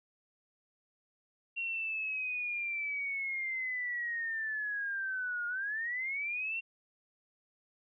sine linear two-way sweep, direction down then up, 2750 to 1418 to 2750 Hz, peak -33 dBFS, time 1.56-6.61 s, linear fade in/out 20 ms, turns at 5.47 s, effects none

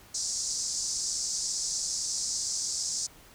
pink band-pass noise, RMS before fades -32 dBFS, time 0.14-3.07 s, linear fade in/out 10 ms, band 4900 to 8000 Hz, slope 48 dB/octave, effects pink hiss -54 dBFS RMS until 3.34 s

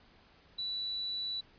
sine tone, 3951 Hz, B7, in tune, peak -34 dBFS, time 0.58-1.41 s, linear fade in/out 10 ms, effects pink hiss -62 dBFS RMS until 1.58 s + resampled to 11025 Hz

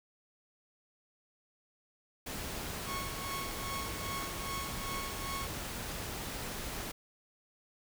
pink noise, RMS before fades -40 dBFS, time 2.26-6.92 s, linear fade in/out 10 ms
sawtooth tone with tremolo, 1100 Hz, C#6, 14 cents flat, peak -33 dBFS, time 2.85-5.49 s, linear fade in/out 50 ms, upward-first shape triangle, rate 2.5 Hz, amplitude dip 80%
effects none

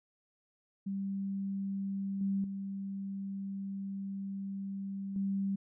sine tone with level steps, 196 Hz, G3, in tune, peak -33 / -29 / -36 / -30 dBFS, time 0.86-5.56 s, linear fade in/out 10 ms, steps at 2.21 / 2.44 / 5.16 s, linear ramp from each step 2 ms, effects none

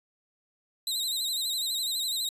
sawtooth tone with vibrato, 3900 Hz, B7, 23 cents flat, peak -25 dBFS, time 0.87-2.29 s, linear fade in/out 2 ms, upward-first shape sine, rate 12 Hz, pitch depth 93 cents each way, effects resampled to 32000 Hz

